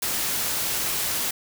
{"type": "noise", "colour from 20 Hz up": "white", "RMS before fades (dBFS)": -26, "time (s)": [0.02, 1.31], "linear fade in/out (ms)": 5, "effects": []}